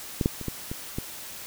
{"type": "clicks", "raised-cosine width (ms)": 3, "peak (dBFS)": [-11, -8, -23, -16, -19, -16], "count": 6, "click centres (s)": [0.212, 0.259, 0.413, 0.483, 0.715, 0.985], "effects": ["white hiss -40 dBFS RMS until 1.46 s"]}